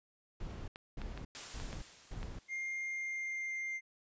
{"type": "noise bursts", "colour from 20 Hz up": "brown", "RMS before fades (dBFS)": -43, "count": 4, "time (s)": [0.4, 2.39], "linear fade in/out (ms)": 5, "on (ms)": 280, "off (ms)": 290}
{"type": "clicks", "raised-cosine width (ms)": 0.3, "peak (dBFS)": -30, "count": 6, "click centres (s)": [0.759, 1.017, 1.176, 1.6, 1.729, 2.23]}
{"type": "noise with exponential decay", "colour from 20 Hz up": "white", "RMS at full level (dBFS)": -44, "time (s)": [1.35, 3.38], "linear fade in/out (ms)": 0, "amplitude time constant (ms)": 440}
{"type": "tone with pitch glide", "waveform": "triangle", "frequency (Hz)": [2116, 2101], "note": ["C7", "C7"], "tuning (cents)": [19, 7], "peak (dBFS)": -35, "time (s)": [2.48, 3.81], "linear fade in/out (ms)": 50, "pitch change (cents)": -12, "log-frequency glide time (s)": [2.85, 3.6]}
{"effects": ["resampled to 16000 Hz"]}